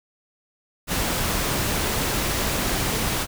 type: noise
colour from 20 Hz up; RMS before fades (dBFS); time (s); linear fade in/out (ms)
pink; -24; 0.87-3.27; 50
effects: none